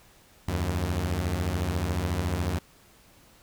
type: beating tone pair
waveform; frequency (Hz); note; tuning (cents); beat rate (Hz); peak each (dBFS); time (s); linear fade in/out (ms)
sawtooth; 76.7 / 90.7; D#2 / F#2; -24 / -34; 14; -26 / -24; 0.48-2.59; 5
effects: pink hiss -57 dBFS RMS until 3.42 s